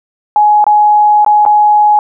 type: tone with dropouts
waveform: sine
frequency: 839 Hz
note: G#5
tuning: 17 cents sharp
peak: -4 dBFS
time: 0.36-1.99 s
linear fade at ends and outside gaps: 1 ms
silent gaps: 0.642-0.666 / 1.247-1.263 / 1.452-1.462 s
effects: none